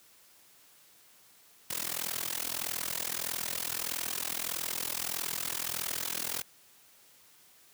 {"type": "noise with amplitude modulation", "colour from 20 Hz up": "white", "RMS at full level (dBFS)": -31, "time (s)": [1.7, 6.42], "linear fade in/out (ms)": 5, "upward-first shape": "sine", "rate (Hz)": 41.6, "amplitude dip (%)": 95, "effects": ["white hiss -60 dBFS RMS until 7.73 s", "high-pass 80 Hz 12 dB/octave"]}